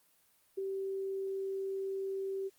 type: tone with ADSR envelope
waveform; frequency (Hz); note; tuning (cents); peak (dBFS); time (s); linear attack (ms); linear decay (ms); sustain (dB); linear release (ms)
sine; 387.5; G4; -20; -31; 0.57-2.5; 15; 6; -3; 32
effects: white hiss -69 dBFS RMS until 2.58 s + Opus 32 kbps